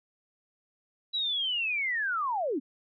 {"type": "linear sweep", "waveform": "sine", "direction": "down", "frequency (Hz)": [3951, 233.3], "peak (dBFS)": -27, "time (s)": [1.13, 2.6], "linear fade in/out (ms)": 20, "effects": []}